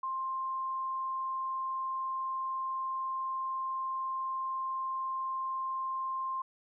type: tone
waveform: sine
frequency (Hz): 1054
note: C6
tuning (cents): +12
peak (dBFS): -32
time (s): 0.03-6.42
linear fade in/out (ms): 5
effects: none